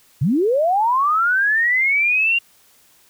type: linear sweep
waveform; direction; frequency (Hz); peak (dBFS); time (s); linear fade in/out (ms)
sine; up; 114.2 to 2800; -14; 0.21-2.39; 10
effects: white hiss -54 dBFS RMS until 3.09 s